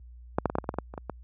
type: clicks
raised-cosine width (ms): 1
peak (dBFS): -9 / -9 / -16 / -12 / -11 / -27 / -13 / -23 / -13 / -26 / -21 / -18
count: 12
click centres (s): 0.385 / 0.457 / 0.499 / 0.554 / 0.585 / 0.642 / 0.691 / 0.741 / 0.786 / 0.939 / 0.978 / 1.097
effects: added 60 Hz sine -42 dBFS peak until 1.23 s + high-pass 60 Hz 12 dB/octave